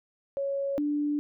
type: tone pair in turn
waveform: sine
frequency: 554.4 / 293.7 Hz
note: C#5 / D4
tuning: 0 / 0 cents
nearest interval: major seventh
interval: 1100 cents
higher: first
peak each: -27 / -25 dBFS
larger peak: second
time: 0.37-0.78 / 0.78-1.19 s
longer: neither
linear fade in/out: 0 ms
effects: none